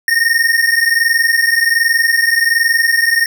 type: tone pair together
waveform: square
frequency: 1830.7 / 1852 Hz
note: A#6 / A#6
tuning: -32 / -12 cents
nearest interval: unison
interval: 20 cents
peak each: -14 dBFS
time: 0.08-3.26 s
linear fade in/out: 2 ms
effects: none